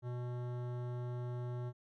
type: tone with hard clipping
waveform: sine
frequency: 122.7 Hz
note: B2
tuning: 11 cents flat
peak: -40 dBFS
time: 0.02-1.73 s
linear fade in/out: 50 ms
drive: 16 dB
effects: none